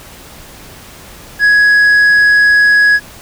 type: tone with tanh clipping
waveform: sine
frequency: 1671 Hz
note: G#6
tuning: 10 cents sharp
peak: -6 dBFS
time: 1.39-3 s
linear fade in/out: 50 ms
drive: 4 dB
effects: pink hiss -35 dBFS RMS until 3.21 s